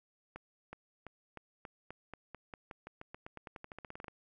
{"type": "accelerating click train", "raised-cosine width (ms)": 0.5, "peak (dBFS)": -30, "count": 26, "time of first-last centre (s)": [0.36, 4.082], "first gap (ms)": 370, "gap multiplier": 0.91, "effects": []}